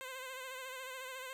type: tone with vibrato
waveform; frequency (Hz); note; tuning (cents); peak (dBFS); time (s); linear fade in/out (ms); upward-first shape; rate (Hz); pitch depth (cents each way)
10% pulse; 519; C5; -14; -35; 0.01-1.33; 0; sine; 14; 45
effects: 11-bit